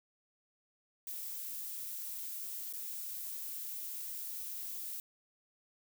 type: noise with dropouts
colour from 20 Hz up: violet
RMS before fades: -42 dBFS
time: 1.07-5 s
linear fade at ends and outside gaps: 1 ms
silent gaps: 2.727-2.736 s
effects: none